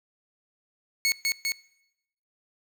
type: tone with echo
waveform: 20% pulse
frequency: 2200 Hz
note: C#7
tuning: 14 cents flat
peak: -16 dBFS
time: 1.05-1.12 s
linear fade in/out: 0 ms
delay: 200 ms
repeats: 2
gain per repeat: -2 dB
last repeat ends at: 1.52 s
effects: noise-tail reverb RT60 0.8 s tail -21 dB re dry